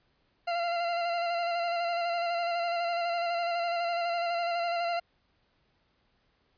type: tone with vibrato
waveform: 40% pulse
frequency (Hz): 688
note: F5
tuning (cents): -26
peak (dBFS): -27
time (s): 0.47-5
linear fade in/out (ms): 10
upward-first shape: square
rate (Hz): 12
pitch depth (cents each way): 21
effects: pink hiss -71 dBFS RMS until 6.57 s + resampled to 11025 Hz